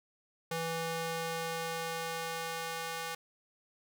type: tone with high-pass filter sweep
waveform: square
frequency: 164.81 Hz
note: E3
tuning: in tune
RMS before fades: -37 dBFS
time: 0.51-3.15 s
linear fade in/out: 5 ms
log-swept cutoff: 350 to 830 Hz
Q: 0.73
effects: none